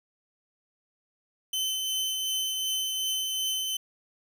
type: tone with tremolo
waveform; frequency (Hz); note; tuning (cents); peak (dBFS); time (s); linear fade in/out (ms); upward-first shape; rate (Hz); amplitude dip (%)
sawtooth; 3059; G7; -43; -23; 1.53-3.77; 5; triangle; 2.7; 30
effects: none